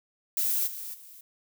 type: noise with level steps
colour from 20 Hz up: violet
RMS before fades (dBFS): -27 / -38 / -49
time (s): 0.37-1.21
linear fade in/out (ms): 2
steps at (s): 0.66 / 0.93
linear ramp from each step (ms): 20
effects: none